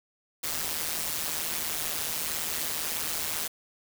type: noise with amplitude modulation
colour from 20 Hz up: white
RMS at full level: -28 dBFS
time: 0.43-3.48 s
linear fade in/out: 10 ms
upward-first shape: sine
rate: 158 Hz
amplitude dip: 80%
effects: none